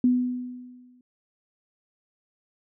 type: tone with exponential decay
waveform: sine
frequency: 248.9 Hz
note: B3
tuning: 14 cents sharp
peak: -15 dBFS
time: 0.04-1.01 s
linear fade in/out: 2 ms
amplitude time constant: 210 ms
effects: none